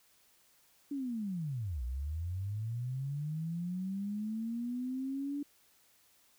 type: linear two-way sweep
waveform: sine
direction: down then up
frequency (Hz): 290 to 58.5 to 290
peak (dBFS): -34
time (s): 0.91-5.43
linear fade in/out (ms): 5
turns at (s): 1.83
effects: white hiss -67 dBFS RMS until 6.38 s